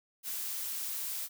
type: noise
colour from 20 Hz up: blue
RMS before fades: -37 dBFS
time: 0.23-1.29 s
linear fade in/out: 50 ms
effects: none